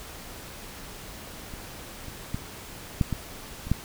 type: clicks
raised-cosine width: 5 ms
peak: -27 / -25 / -16 / -9 / -15 / -25 / -9 dBFS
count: 7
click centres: 1.538 / 2.083 / 2.345 / 3.012 / 3.127 / 3.67 / 3.716 s
effects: pink hiss -42 dBFS RMS until 3.84 s